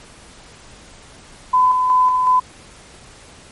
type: tone with tremolo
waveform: sine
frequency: 1010 Hz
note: B5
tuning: 39 cents sharp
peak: -10 dBFS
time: 1.53-2.4 s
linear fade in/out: 10 ms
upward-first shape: square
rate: 2.7 Hz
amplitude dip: 35%
effects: pink hiss -43 dBFS RMS until 3.51 s + MP3 48 kbps